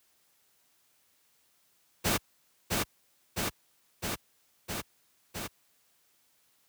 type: noise with echo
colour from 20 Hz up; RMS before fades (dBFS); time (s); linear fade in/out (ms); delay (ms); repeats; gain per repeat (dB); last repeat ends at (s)
pink; -27; 2.04-2.18; 20; 660; 5; -2; 5.48
effects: white hiss -69 dBFS RMS until 6.68 s + high-pass 60 Hz 12 dB/octave